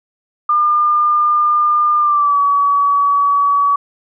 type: tone with pitch glide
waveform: sine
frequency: 1204 to 1136.4 Hz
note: D6 to C#6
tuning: +43 to +43 cents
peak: -10 dBFS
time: 0.49-3.76 s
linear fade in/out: 5 ms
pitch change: -100 cents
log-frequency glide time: 1.99-2.4 s
effects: none